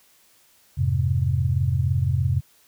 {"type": "chord", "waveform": "sine", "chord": "F minor", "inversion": "none", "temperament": "just", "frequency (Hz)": [87.31, 104.77, 130.96], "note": ["F2", "Ab2", "C3"], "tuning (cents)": [0, 16, 2], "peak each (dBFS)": [-23, -25, -22], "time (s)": [0.77, 2.41], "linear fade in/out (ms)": 20, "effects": ["white hiss -58 dBFS RMS until 2.67 s"]}